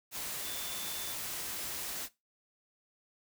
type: tone in noise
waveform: sine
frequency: 3524 Hz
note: A7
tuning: 2 cents sharp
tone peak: -44 dBFS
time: 0.42-1.17 s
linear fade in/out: 50 ms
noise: white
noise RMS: -39 dBFS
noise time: 0.11-2.09 s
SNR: -8 dB
effects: noise-tail reverb RT60 0.2 s tail -17 dB re dry